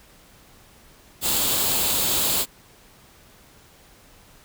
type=noise with comb filter; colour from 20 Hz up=white; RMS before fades=-22 dBFS; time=1.21-2.46 s; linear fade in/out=50 ms; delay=0.26 ms; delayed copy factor=+0.5; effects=pink hiss -52 dBFS RMS until 4.44 s

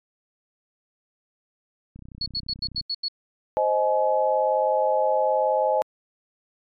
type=click train; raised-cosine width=5 ms; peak=-30 dBFS; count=28; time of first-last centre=1.96-2.812 s; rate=31.7 Hz
type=tone bursts; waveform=sine; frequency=4376 Hz; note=C#8; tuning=23 cents flat; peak=-24 dBFS; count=7; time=2.21-3.084 s; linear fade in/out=5 ms; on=52 ms; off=85 ms
type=chord; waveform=sine; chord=Ab major; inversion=first; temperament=equal with one note detuned; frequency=523.3 / 622.3 / 848.6 Hz; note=C5 / Eb5 / Ab5; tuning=0 / 0 / +37 cents; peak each=-23 dBFS; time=3.57-5.82 s; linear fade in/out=0 ms
effects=MP3 96 kbps

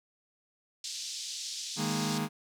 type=band-pass noise; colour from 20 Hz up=pink; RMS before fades=-39 dBFS; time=0.84-2.18 s; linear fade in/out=2 ms; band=3800 to 7100 Hz; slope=24 dB/octave
type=chord; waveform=sawtooth; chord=D# suspended fourth; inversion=none; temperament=just; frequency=155.56 / 207.4 / 233.3 Hz; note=D#3 / G#3 / A#3; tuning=0 / -2 / +2 cents; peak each=-30 dBFS; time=1.76-2.29 s; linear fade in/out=50 ms
effects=none

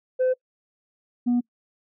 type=tone pair in turn; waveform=sine; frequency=512 / 242.9 Hz; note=C5 / B3; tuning=-38 / -29 cents; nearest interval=octave + minor second; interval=1291 cents; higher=first; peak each=-16 dBFS; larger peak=neither; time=0.19-0.34 / 1.26-1.41 s; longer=neither; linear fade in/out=20 ms; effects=noise-tail reverb RT60 0.1 s tail -25 dB re dry + tanh soft clip ceiling -17 dBFS

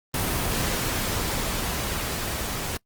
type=noise with level ramp; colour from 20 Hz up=pink; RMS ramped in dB=-25 to -30 dBFS; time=0.14-2.77 s; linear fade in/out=2 ms; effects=noise-tail reverb RT60 0.1 s tail -24 dB re dry + Opus 24 kbps

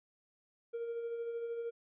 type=tone with tremolo; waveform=triangle; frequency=466.2 Hz; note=A#4; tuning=in tune; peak=-32 dBFS; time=0.73-1.71 s; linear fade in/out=20 ms; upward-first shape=sine; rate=13 Hz; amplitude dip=45%; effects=tanh soft clip ceiling -31 dBFS + resampled to 8000 Hz

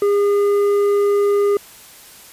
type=tone with tanh clipping; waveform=sine; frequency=406.3 Hz; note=G#4; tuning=38 cents flat; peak=-14 dBFS; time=0.02-1.57 s; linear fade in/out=2 ms; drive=7 dB; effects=white hiss -42 dBFS RMS until 2.32 s + resampled to 32000 Hz

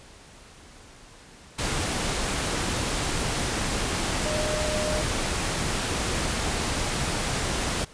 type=tone in noise; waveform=sine; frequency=611 Hz; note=D#5; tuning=32 cents flat; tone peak=-28 dBFS; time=4.25-5.02 s; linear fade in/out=10 ms; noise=pink; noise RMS=-27 dBFS; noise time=1.58-7.85 s; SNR=-4 dB; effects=pink hiss -49 dBFS RMS until 7.93 s + resampled to 22050 Hz

